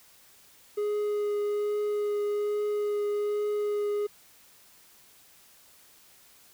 triangle tone with vibrato, 415.3 Hz, G#4, in tune, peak -24 dBFS, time 0.77-4.07 s, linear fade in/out 10 ms, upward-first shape triangle, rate 1.2 Hz, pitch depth 11 cents each way, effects white hiss -57 dBFS RMS until 6.53 s

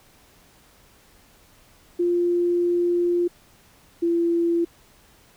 sine tone pair in turn, 349.2 / 339.5 Hz, F4 / F4, 0 / -49 cents, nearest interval unison, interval 49 cents, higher first, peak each -18 dBFS, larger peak neither, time 1.99-3.28 / 4.02-4.65 s, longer first, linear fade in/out 10 ms, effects pink hiss -55 dBFS RMS until 5.36 s

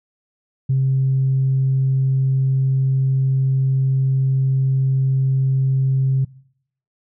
sine tone, 133.3 Hz, C3, 33 cents sharp, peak -13 dBFS, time 0.69-6.25 s, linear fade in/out 10 ms, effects noise-tail reverb RT60 0.7 s tail -23 dB re dry + tanh soft clip ceiling -10 dBFS

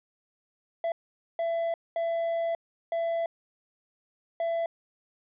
triangle tone bursts at uneven times, 669 Hz, E5, 25 cents sharp, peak -24 dBFS, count 5, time 0.84-0.92 / 1.39-1.74 / 1.96-2.55 / 2.92-3.26 / 4.4-4.66 s, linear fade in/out 2 ms, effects resampled to 8000 Hz

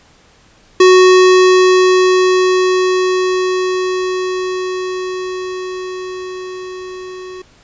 square tone with level ramp, 369.7 Hz, F#4, 1 cent flat, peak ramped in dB -4 to -28 dBFS, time 0.8-7.42 s, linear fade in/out 5 ms, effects pink hiss -48 dBFS RMS until 7.63 s + resampled to 16000 Hz

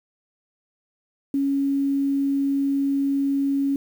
sine tone, 277.2 Hz, C#4, in tune, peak -19 dBFS, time 1.34-3.76 s, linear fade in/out 2 ms, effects 8-bit

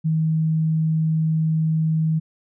sine tone, 158.9 Hz, D#3, 37 cents sharp, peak -17 dBFS, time 0.04-2.2 s, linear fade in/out 20 ms, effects none

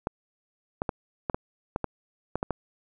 clicks, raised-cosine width 1 ms, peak -13 dBFS, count 10, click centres 0.071 / 0.819 / 0.892 / 1.298 / 1.345 / 1.761 / 1.843 / 2.356 / 2.429 / 2.507 s, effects none

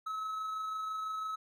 triangle tone with amplitude modulation, 1290 Hz, E6, 38 cents flat, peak -32 dBFS, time 0.06-1.36 s, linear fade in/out 10 ms, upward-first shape sine, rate 26 Hz, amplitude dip 25%, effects none

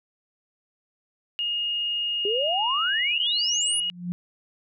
sine tone with pitch glide, 2853 to 2883 Hz, F7 to F#7, +36 to -46 cents, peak -24 dBFS, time 1.39-3.9 s, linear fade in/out 0 ms, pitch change +18 cents, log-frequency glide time 2.78-2.92 s
sine exponential sweep, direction up, 390 to 10548 Hz, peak -24 dBFS, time 2.25-3.8 s, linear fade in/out 2 ms
sine tone with exponential growth, 176.6 Hz, F3, 20 cents sharp, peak -23 dBFS, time 3.75-4.12 s, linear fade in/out 0 ms, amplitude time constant 79 ms
effects none

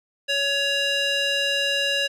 square tone with band-pass filter, 560 Hz, C#5, 18 cents sharp, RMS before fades -23 dBFS, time 0.28-2.08 s, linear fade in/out 20 ms, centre 3100 Hz, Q 1.7, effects none

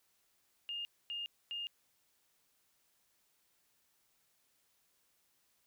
sine tone bursts, 2827 Hz, F7, 20 cents sharp, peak -38 dBFS, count 3, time 0.69-1.67 s, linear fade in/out 0 ms, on 160 ms, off 250 ms, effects white hiss -75 dBFS RMS until 5.66 s

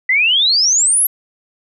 sine exponential sweep, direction up, 1962 to 11770 Hz, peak -10 dBFS, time 0.09-1.07 s, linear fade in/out 5 ms, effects none

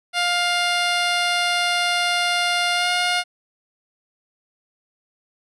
10% pulse tone with pitch glide, 704 to 712.2 Hz, F5 to F5, +14 to +34 cents, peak -10 dBFS, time 0.13-3.24 s, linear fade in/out 50 ms, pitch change +20 cents, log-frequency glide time 2.74-2.89 s, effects resampled to 22050 Hz

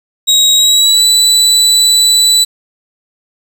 30% pulse tone with pitch glide, 3807 to 3969 Hz, A#7 to B7, +36 to +8 cents, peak -3 dBFS, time 0.27-2.45 s, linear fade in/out 20 ms, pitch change +72 cents, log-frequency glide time 0.56-1.04 s, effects 7-bit

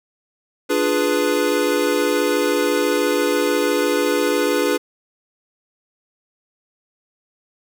square chord, D diminished seventh, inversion none, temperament equal with one note detuned, 295 / 349.2 / 415.3 / 493.9 Hz, D4 / F4 / Ab4 / Cb5, +8 / 0 / 0 / 0 cents, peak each -23 / -25 / -22 / -22 dBFS, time 0.69-4.78 s, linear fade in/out 20 ms, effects none

